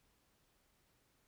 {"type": "silence", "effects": ["pink hiss -75 dBFS RMS until 1.27 s"]}